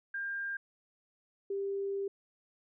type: tone pair in turn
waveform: sine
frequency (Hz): 1600 / 395.5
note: G6 / G4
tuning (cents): +35 / +15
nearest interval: 2 octaves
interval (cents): 2420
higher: first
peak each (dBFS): -34 / -32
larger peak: second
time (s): 0.14-0.57 / 1.5-2.08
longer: second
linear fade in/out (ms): 5
effects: none